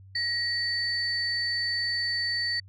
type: tone pair together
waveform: sine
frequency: 1900 / 4519 Hz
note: A#6 / C#8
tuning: +33 / +33 cents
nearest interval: octave + minor third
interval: 1500 cents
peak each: -29 / -27 dBFS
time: 0.15-2.6 s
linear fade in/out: 5 ms
effects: tanh soft clip ceiling -18 dBFS + added 96 Hz sine -47 dBFS peak until 2.68 s